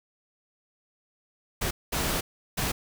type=noise bursts at uneven times; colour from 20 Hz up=pink; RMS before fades=-28 dBFS; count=3; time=1.61-1.71 / 1.92-2.21 / 2.57-2.72 s; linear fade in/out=10 ms; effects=none